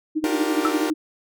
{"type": "tone with tremolo", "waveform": "sine", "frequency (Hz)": 311.1, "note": "D#4", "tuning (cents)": 0, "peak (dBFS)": -18, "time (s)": [0.15, 0.94], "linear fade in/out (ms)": 20, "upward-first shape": "sine", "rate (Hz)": 12, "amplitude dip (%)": 90}
{"type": "chord", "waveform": "sawtooth", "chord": "G minor seventh", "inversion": "second", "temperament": "equal with one note detuned", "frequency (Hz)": [293.7, 356.4, 392, 466.2], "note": ["D4", "F4", "G4", "Bb4"], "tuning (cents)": [0, 35, 0, 0], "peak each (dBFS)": -25, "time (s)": [0.24, 0.9], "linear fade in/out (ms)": 0}
{"type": "tone with exponential decay", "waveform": "sine", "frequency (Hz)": 1317, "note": "E6", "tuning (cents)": -2, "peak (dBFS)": -15, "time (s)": [0.65, 0.76], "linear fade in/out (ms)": 0, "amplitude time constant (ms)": 23}
{"effects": []}